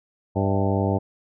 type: harmonic tone with a mistuned harmonic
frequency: 98 Hz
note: G2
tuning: in tune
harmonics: 1 / 2 / 3 / 4 / 5 / 6 / 7 / 8 / 9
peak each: -23 / -26 / -28 / -29 / -30 / -31 / -31 / -32 / -33 dBFS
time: 0.35-0.99 s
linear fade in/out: 20 ms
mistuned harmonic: 7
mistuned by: -70 cents
effects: none